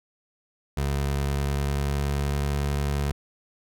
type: tone with pitch glide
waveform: 25% pulse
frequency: 69.9 to 71.25 Hz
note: C#2 to C#2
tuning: +15 to +48 cents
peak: -20 dBFS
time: 0.77-3.12 s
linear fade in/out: 5 ms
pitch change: +33 cents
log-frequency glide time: 1.2-2.58 s
effects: none